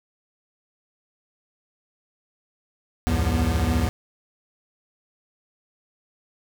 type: tone cluster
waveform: square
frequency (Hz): 67.4 / 81.7 / 106.4 / 170.7 / 242.1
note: C#2 / E2 / G#2 / F3 / B3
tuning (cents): -48 / -15 / +42 / -39 / -34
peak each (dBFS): -26 / -24 / -29 / -33 / -29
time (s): 3.07-3.89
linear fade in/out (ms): 0
effects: none